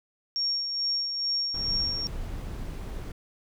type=tone with tremolo; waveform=sine; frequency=5540 Hz; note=F8; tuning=15 cents flat; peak=-24 dBFS; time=0.36-2.07 s; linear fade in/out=0 ms; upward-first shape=sine; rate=2.3 Hz; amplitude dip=45%
type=noise; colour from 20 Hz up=brown; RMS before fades=-35 dBFS; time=1.54-3.12 s; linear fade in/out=5 ms
effects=none